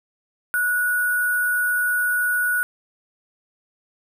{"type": "tone with sample-and-hold", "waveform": "sine", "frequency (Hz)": 1467, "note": "F#6", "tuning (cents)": -15, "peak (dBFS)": -18, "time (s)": [0.54, 2.63], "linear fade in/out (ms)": 0, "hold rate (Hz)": 11025, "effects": []}